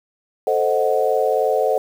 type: chord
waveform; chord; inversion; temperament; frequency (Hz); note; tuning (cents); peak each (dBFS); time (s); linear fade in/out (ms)
sine; A diminished seventh; none; equal; 440 / 523.3 / 622.3 / 740; A4 / C5 / Eb5 / Gb5; 0 / 0 / 0 / 0; -20 / -20 / -22 / -22; 0.47-1.78; 2
effects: 7-bit